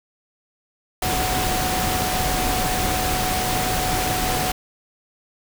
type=tone in noise; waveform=sine; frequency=740 Hz; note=F#5; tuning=in tune; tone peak=-25 dBFS; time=1.02-4.52 s; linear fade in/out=5 ms; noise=pink; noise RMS=-23 dBFS; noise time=1.02-4.52 s; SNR=-5 dB; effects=none